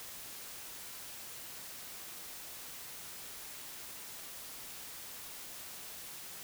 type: silence
effects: white hiss -47 dBFS RMS until 6.43 s